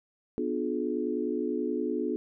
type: chord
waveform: sine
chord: B diminished seventh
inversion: none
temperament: just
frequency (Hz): 246.9 / 296.3 / 355.6 / 426.7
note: B3 / D4 / F4 / Ab4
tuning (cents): 0 / +15 / +31 / +47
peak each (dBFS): -33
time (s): 0.38-2.16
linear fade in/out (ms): 0
effects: none